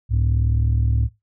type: tone pair together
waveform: sine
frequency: 68.08 / 107.3 Hz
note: C#2 / A2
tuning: -31 / -43 cents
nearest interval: minor sixth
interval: 788 cents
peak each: -17 dBFS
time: 0.09-1.09 s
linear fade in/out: 50 ms
effects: noise-tail reverb RT60 0.2 s tail -19 dB re dry + tanh soft clip ceiling -12 dBFS